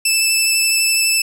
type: tone with vibrato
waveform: 15% pulse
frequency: 2637 Hz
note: E7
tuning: in tune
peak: -6 dBFS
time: 0.05-1.22 s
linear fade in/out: 5 ms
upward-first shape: sine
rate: 12 Hz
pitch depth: 11 cents each way
effects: none